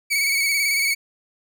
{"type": "tone with vibrato", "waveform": "sawtooth", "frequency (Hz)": 2242, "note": "C#7", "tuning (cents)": 19, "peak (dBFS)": -15, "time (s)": [0.1, 0.95], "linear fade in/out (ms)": 20, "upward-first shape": "square", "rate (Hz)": 18, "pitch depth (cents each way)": 36, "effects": []}